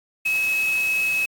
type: tone in noise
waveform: sine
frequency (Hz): 2569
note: E7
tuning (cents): -45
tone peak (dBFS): -19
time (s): 0.25-1.26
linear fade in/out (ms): 10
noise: white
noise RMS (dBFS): -35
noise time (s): 0.25-1.26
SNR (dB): +13
effects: AAC 64 kbps